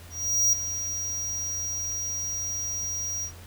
square tone with ADSR envelope, 5740 Hz, F8, 47 cents sharp, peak -18 dBFS, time 0.1-3.32 s, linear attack 430 ms, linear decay 4 ms, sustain -11 dB, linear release 86 ms, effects added 86 Hz sine -44 dBFS peak until 3.46 s + pink hiss -49 dBFS RMS until 3.46 s

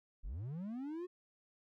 triangle linear sweep, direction up, 30 to 370 Hz, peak -38 dBFS, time 0.23-1.07 s, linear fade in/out 20 ms, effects none

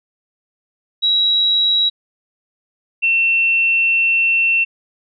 sine tone pair in turn, 3871 / 2700 Hz, B7 / E7, -35 / +41 cents, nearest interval tritone, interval 624 cents, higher first, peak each -12 dBFS, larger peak neither, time 1.02-1.9 / 3.02-4.65 s, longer second, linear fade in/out 20 ms, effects none

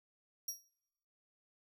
sawtooth tone with exponential decay, 5660 Hz, F8, 22 cents sharp, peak -32 dBFS, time 0.48-0.65 s, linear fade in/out 5 ms, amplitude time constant 36 ms, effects noise-tail reverb RT60 0.8 s tail -24 dB re dry

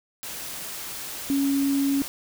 sine tone in noise, 277.2 Hz, C#4, in tune, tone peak -20 dBFS, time 1.3-2.02 s, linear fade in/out 0 ms, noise white, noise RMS -35 dBFS, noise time 0.23-2.08 s, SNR +12 dB, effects none

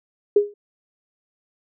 sine tone with exponential decay, 411.2 Hz, G#4, 17 cents flat, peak -8 dBFS, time 0.36-0.54 s, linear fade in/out 5 ms, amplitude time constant 39 ms, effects none

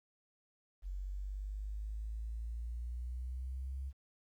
sine exponential sweep, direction up, 46.13 to 67.8 Hz, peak -38 dBFS, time 0.82-3.93 s, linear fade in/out 50 ms, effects 12-bit

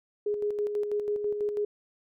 sine tone with tremolo, 415.3 Hz, G#4, in tune, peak -25 dBFS, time 0.26-1.65 s, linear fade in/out 5 ms, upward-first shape square, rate 6.1 Hz, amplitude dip 45%, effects none

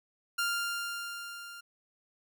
sawtooth tone with level ramp, 1396.9 Hz, F6, in tune, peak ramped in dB -24 to -41 dBFS, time 0.38-1.61 s, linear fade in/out 10 ms, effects none

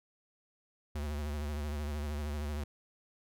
square tone with vibrato, 73.9 Hz, D2, 11 cents sharp, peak -35 dBFS, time 0.95-2.64 s, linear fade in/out 5 ms, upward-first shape sine, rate 13 Hz, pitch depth 62 cents each way, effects none

